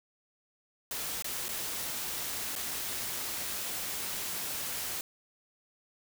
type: noise with dropouts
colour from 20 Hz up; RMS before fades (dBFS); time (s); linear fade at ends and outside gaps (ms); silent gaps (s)
white; -36; 0.91-5.01; 1; 1.223-1.244 / 1.483-1.489 / 2.554-2.561
effects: none